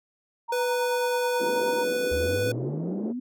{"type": "tone with tremolo", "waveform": "sine", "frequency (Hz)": 933, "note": "A#5", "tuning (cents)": 1, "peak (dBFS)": -26, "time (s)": [0.48, 1.85], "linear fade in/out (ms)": 20, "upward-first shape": "triangle", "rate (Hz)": 9.3, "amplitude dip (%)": 65}
{"type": "tone", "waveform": "square", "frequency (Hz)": 494.1, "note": "B4", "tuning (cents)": 1, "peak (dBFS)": -25, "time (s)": [0.52, 2.52], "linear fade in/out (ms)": 5}
{"type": "band-pass noise", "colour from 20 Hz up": "white", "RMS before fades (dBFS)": -34, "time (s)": [1.39, 3.13], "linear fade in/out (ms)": 20, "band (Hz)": [240, 430], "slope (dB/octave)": 24}
{"type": "exponential sweep", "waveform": "sine", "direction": "up", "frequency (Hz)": [71.6, 258.3], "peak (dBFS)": -29, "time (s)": [2.11, 3.2], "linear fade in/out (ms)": 10}
{"effects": []}